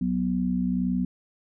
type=harmonic tone; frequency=61.74 Hz; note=B1; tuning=in tune; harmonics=1 / 3 / 4; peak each=-37 / -25 / -26 dBFS; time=0.01-1.05 s; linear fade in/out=5 ms; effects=none